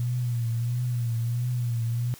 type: tone with vibrato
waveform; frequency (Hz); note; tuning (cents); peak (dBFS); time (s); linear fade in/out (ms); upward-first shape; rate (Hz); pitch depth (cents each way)
sine; 119.6; A#2; +45; -24; 0-2.14; 0; triangle; 1.5; 72
effects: white hiss -49 dBFS RMS until 2.19 s